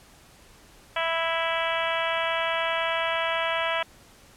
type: harmonic tone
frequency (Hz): 329.6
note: E4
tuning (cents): 0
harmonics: 2 / 3 / 4 / 5 / 6 / 7 / 8 / 9 / 10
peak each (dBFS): -29 / -31 / -32 / -33 / -34 / -34 / -35 / -36 / -36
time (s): 0.96-3.83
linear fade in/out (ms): 5
effects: pink hiss -53 dBFS RMS until 4.36 s + low-pass 12000 Hz 12 dB/octave